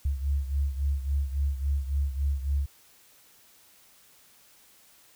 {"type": "beating tone pair", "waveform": "sine", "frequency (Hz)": [69.1, 72.7], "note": ["C#2", "D2"], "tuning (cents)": [-5, -17], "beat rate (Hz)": 3.6, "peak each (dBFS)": [-26, -31], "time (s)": [0.05, 2.66], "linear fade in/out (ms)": 5, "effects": ["white hiss -58 dBFS RMS until 5.15 s"]}